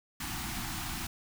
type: band-stop noise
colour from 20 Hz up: pink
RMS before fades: -37 dBFS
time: 0.2-1.07 s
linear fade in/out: 5 ms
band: 350 to 700 Hz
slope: 96 dB/octave
effects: none